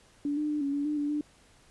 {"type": "tone with pitch steps", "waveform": "sine", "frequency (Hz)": [288.8, 300.9, 298.5, 279.9, 286.3, 299.6, 290.7, 297.1], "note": ["D4", "D4", "D4", "C#4", "D4", "D4", "D4", "D4"], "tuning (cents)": [-29, 42, 28, 17, -44, 35, -18, 20], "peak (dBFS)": -27, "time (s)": [0.25, 1.21], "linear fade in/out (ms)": 2, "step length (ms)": 120, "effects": ["pink hiss -60 dBFS RMS until 1.7 s", "resampled to 24000 Hz"]}